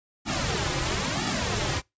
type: noise with flanger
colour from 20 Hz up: pink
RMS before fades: -27 dBFS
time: 0.25-1.82 s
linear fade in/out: 50 ms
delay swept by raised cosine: 1.9 to 4.5 ms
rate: 1 Hz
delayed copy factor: -0.95
effects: noise-tail reverb RT60 0.2 s tail -25 dB re dry + resampled to 16000 Hz